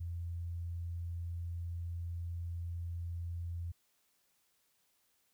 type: tone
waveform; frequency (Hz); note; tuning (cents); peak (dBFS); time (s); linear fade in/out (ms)
sine; 85.5; F2; -36; -37; 0-3.72; 10
effects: white hiss -75 dBFS RMS until 5.33 s